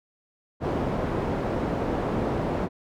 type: low-pass noise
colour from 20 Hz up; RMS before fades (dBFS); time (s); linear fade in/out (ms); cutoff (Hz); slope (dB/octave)
white; -27; 0.6-2.69; 50; 540; 12
effects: none